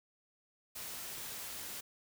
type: noise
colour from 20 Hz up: white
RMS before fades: -44 dBFS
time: 0.75-1.81 s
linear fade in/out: 10 ms
effects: none